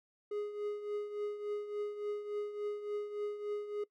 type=tone with tremolo; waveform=triangle; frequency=415.3 Hz; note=G#4; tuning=in tune; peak=-31 dBFS; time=0.31-3.84 s; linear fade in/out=5 ms; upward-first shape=triangle; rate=3.5 Hz; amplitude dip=70%; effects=noise-tail reverb RT60 0.1 s tail -21 dB re dry